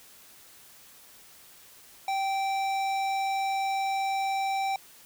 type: tone with hard clipping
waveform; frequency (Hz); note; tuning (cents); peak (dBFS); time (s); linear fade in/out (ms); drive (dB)
sine; 779; G5; -11; -28; 2.08-4.76; 2; 14
effects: white hiss -53 dBFS RMS until 5.05 s